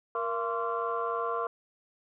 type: tone cluster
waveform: sine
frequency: 467.7 / 679 / 1046 / 1149 / 1371 Hz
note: A#4 / F5 / C6 / D6 / F6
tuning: +6 / -49 / -1 / -38 / -32 cents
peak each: -33 / -36 / -34 / -34 / -38 dBFS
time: 0.15-1.47 s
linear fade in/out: 2 ms
effects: tanh soft clip ceiling -18 dBFS